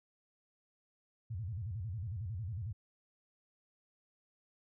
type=tone with vibrato; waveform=sine; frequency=100 Hz; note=G2; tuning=35 cents sharp; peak=-37 dBFS; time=1.3-2.73 s; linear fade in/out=10 ms; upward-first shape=square; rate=11 Hz; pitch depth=230 cents each way; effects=none